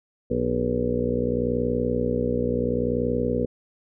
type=harmonic tone with a mistuned harmonic; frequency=60.7 Hz; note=B1; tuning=29 cents flat; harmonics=1 / 2 / 3 / 4 / 5 / 6 / 7 / 8 / 9; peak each=-33 / -31 / -33 / -27 / -34 / -35 / -30 / -26 / -36 dBFS; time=0.3-3.46 s; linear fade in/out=10 ms; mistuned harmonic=6; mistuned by=+87 cents; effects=none